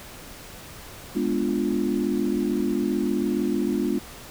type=chord; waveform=sine; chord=G# diminished seventh; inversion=none; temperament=equal; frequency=207.7 / 246.9 / 293.7 / 349.2 Hz; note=G#3 / B3 / D4 / F4; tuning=0 / 0 / 0 / 0 cents; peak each=-27 dBFS; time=1.15-3.99 s; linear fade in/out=10 ms; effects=pink hiss -42 dBFS RMS until 4.3 s

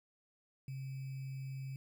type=tone with sample-and-hold; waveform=sine; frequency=133.8 Hz; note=C3; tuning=39 cents sharp; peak=-40 dBFS; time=0.68-1.76 s; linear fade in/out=2 ms; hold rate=2450 Hz; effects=none

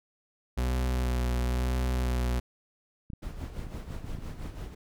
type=tone with vibrato; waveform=40% pulse; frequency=62 Hz; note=B1; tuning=7 cents sharp; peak=-25 dBFS; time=0.57-2.4 s; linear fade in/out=10 ms; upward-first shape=sine; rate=1 Hz; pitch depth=23 cents each way
type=clicks; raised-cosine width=5 ms; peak=-27 dBFS; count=10; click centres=3.102 / 3.134 / 3.438 / 3.593 / 3.668 / 3.747 / 3.907 / 4.044 / 4.151 / 4.187 s
type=noise with tremolo; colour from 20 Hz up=brown; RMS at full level=-36 dBFS; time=3.22-4.75 s; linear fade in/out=10 ms; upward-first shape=sine; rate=5.9 Hz; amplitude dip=60%
effects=none

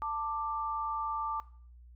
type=tone pair together; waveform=sine; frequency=888.6 / 1179 Hz; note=A5 / D6; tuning=+17 / +6 cents; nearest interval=perfect fourth; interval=489 cents; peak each=-36 / -34 dBFS; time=0.02-1.4 s; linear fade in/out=0 ms; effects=noise-tail reverb RT60 0.5 s tail -18 dB re dry + added 60 Hz sine -51 dBFS peak until 1.95 s

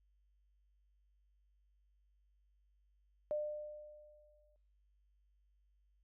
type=tone with exponential decay; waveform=sine; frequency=600 Hz; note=D5; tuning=37 cents sharp; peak=-33 dBFS; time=3.31-4.56 s; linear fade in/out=0 ms; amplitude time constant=270 ms; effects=noise-tail reverb RT60 1.0 s tail -26 dB re dry + added 50 Hz sine -70 dBFS peak until 6.03 s

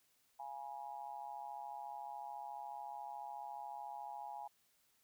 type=tone with amplitude modulation; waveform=sine; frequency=830.6 Hz; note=G#5; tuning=in tune; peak=-40 dBFS; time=0.39-4.48 s; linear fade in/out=10 ms; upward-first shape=sine; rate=134 Hz; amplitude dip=95%; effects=white hiss -75 dBFS RMS until 5.03 s

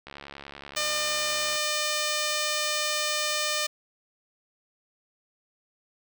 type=click train; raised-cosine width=0.3 ms; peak=-24 dBFS; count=106; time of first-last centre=0.07-1.557 s; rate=70.6 Hz
type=tone; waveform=5% pulse; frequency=603 Hz; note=D5; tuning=46 cents sharp; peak=-14 dBFS; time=0.76-3.67 s; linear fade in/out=10 ms
effects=none

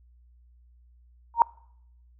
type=tone with exponential growth; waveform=sine; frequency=932.3 Hz; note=A#5; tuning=in tune; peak=-9 dBFS; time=1.34-1.42 s; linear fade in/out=1 ms; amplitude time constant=17 ms; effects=noise-tail reverb RT60 0.7 s tail -25 dB re dry + added 60 Hz sine -54 dBFS peak until 2.19 s

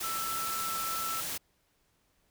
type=tone in noise; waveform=sine; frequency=1327 Hz; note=E6; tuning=11 cents sharp; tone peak=-34 dBFS; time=0.03-1.21 s; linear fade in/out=10 ms; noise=white; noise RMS=-36 dBFS; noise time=0-1.38 s; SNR=-1 dB; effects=pink hiss -72 dBFS RMS until 2.3 s

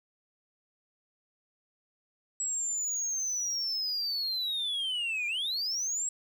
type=linear two-way sweep; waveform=sine; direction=down then up; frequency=7770 to 2364 to 7770 Hz; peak=-27 dBFS; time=2.4-6.09 s; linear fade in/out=2 ms; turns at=5.27 s; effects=tanh soft clip ceiling -28 dBFS + 10-bit

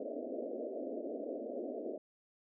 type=band-pass noise; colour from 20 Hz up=white; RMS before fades=-41 dBFS; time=0-1.98 s; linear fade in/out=5 ms; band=230 to 650 Hz; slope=96 dB/octave; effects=none

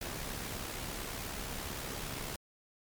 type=noise with amplitude modulation; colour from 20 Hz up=pink; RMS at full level=-38 dBFS; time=0.01-2.36 s; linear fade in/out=5 ms; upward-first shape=sine; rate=68.7 Hz; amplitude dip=45%; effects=MP3 96 kbps

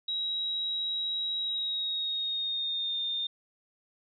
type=tone with pitch glide; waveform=sine; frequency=3844 to 3632 Hz; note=B7 to A#7; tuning=-48 to -46 cents; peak=-29 dBFS; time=0.08-3.27 s; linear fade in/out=5 ms; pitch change=-98 cents; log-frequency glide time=1.39-2.99 s; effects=none

